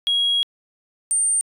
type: tone pair in turn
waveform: sine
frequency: 3300 / 8810 Hz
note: G#7 / C#9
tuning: -12 / -12 cents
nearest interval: octave + perfect fourth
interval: 1700 cents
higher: second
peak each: -15 dBFS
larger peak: neither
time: 0.07-0.43 / 1.11-1.41 s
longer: first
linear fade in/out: 0 ms
effects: tanh soft clip ceiling -14 dBFS